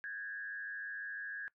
sine tone with frequency modulation, 1648 Hz, G#6, 14 cents flat, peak -40 dBFS, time 0.04-1.48 s, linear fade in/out 0 ms, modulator 106 Hz, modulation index 0.79, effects noise-tail reverb RT60 0.1 s tail -19 dB re dry

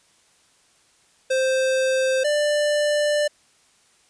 square tone pair in turn, 523.3 / 592.1 Hz, C5 / D5, 0 / +14 cents, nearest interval major second, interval 214 cents, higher second, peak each -19 dBFS, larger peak neither, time 1.3-2.24 / 2.24-3.28 s, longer second, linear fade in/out 10 ms, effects white hiss -59 dBFS RMS until 4.09 s + resampled to 22050 Hz

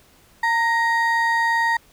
triangle ring-modulated tone, 1398 Hz, F6, 1 cent sharp, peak -12 dBFS, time 0.43-1.77 s, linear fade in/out 5 ms, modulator 481 Hz, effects pink hiss -54 dBFS RMS until 1.92 s

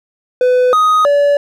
triangle tone with pitch steps, 501 / 1250 / 574 Hz, B4 / D#6 / D5, +25 / +8 / -40 cents, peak -6 dBFS, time 0.41-1.37 s, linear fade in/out 2 ms, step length 320 ms, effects none

